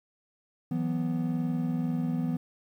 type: chord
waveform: triangle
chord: E suspended second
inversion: none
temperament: equal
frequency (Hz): 164.81 / 185 / 246.9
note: E3 / F#3 / B3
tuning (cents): 0 / 0 / 0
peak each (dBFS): -28 / -34 / -28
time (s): 0.71-2.37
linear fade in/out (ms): 5
effects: 10-bit